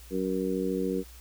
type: harmonic tone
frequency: 93.9 Hz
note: F#2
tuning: 26 cents sharp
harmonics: 2 / 3 / 4 / 5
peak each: -32 / -32 / -32 / -32 dBFS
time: 0.1-1.04 s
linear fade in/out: 50 ms
effects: added 60 Hz sine -47 dBFS peak until 1.2 s + white hiss -53 dBFS RMS until 1.2 s